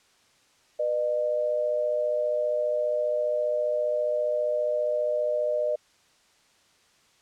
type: tone pair together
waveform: sine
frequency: 491.1 / 606 Hz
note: B4 / D#5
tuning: -10 / -46 cents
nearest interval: major third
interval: 364 cents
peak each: -30 / -24 dBFS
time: 0.79-5.76 s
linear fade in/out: 10 ms
effects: white hiss -62 dBFS RMS until 7.21 s + low-pass 7000 Hz 12 dB/octave